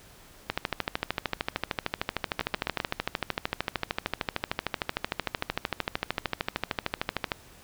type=two click trains; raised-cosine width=0.3 ms; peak=-11 / -10 dBFS; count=4 / 91; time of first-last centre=2.41-2.802 / 0.5-7.318 s; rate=7.66 / 13.2 Hz; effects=pink hiss -53 dBFS RMS until 7.63 s